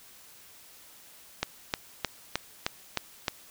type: click train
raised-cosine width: 0.2 ms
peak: -9 dBFS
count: 7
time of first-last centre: 1.43-3.282 s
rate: 3.24 Hz
effects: white hiss -53 dBFS RMS until 3.5 s